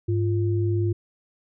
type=tone pair together; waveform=sine; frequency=103.04 / 347.3 Hz; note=G#2 / F4; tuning=-13 / -10 cents; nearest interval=octave + major sixth; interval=2103 cents; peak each=-21 / -26 dBFS; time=0.08-0.93 s; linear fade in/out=10 ms; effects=none